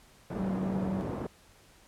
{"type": "band-pass noise", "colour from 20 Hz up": "pink", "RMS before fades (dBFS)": -36, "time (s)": [0.3, 1.27], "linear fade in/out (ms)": 5, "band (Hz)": [110, 710], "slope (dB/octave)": 12}
{"type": "tone with vibrato", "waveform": "triangle", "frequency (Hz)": 190, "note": "F#3", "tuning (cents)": 46, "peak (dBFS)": -28, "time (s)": [0.39, 1.01], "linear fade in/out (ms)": 0, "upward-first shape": "triangle", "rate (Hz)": 4, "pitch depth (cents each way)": 12}
{"effects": ["pink hiss -59 dBFS RMS until 1.87 s", "low-pass 12000 Hz 12 dB/octave"]}